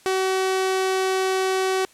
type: tone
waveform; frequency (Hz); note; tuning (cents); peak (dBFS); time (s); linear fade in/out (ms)
sawtooth; 378.4; F#4; +39; -16; 0.06-1.85; 0
effects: white hiss -53 dBFS RMS until 1.93 s + low-pass 10000 Hz 12 dB/octave